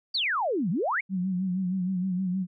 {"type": "exponential two-way sweep", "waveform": "sine", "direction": "down then up", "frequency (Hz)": [4814, 155.56, 2365], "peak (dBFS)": -24, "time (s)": [0.14, 1.01], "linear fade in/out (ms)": 10, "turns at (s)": 0.7}
{"type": "tone with vibrato", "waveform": "sine", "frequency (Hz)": 185, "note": "F#3", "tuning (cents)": 0, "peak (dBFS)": -25, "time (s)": [1.09, 2.47], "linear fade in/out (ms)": 50, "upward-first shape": "sine", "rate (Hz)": 6.4, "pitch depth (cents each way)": 66}
{"effects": []}